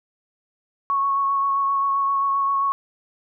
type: tone with vibrato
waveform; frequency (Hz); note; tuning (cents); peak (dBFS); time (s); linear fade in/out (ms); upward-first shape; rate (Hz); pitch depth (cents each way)
sine; 1105; C#6; -6; -18; 0.9-2.72; 0; sine; 7.6; 15
effects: none